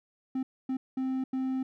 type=tone bursts at uneven times; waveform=triangle; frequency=261.6 Hz; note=C4; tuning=in tune; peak=-26 dBFS; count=4; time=0.35-0.43 / 0.69-0.77 / 0.97-1.24 / 1.33-1.63 s; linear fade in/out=5 ms; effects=none